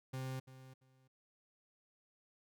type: tone with echo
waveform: 40% pulse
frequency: 130.81 Hz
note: C3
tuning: in tune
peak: -39 dBFS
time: 0.13-0.4 s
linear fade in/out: 10 ms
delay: 340 ms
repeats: 2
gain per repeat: -14 dB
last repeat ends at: 1.08 s
effects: none